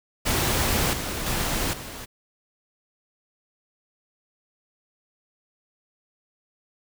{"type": "noise with level steps", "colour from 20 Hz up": "pink", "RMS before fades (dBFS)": [-23, -30, -26, -37], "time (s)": [0.25, 2.06], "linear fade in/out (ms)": 20, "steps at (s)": [0.93, 1.26, 1.73], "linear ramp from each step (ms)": 5, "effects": []}